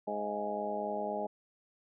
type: harmonic tone with a mistuned harmonic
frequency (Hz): 103.83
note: G#2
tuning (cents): 0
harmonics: 2 / 3 / 4 / 5 / 6 / 7 / 8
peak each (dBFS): -42 / -47 / -40 / -44 / -37 / -45 / -38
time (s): 0.07-1.27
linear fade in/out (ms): 10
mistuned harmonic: 7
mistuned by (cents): -83
effects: none